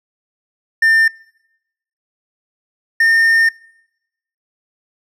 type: tone pair in turn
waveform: triangle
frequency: 1800 / 1818.8 Hz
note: A6 / A#6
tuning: +39 / -43 cents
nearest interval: unison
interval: 18 cents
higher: second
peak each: -7 dBFS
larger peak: neither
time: 0.82-1.08 / 3-3.49 s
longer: second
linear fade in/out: 5 ms
effects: noise-tail reverb RT60 0.9 s tail -25 dB re dry